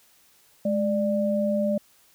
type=tone pair together; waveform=sine; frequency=209.8 / 592.7 Hz; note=G#3 / D5; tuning=+18 / +16 cents; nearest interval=octave + tritone; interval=1798 cents; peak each=-24 / -24 dBFS; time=0.65-1.78 s; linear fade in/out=5 ms; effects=white hiss -59 dBFS RMS until 2.14 s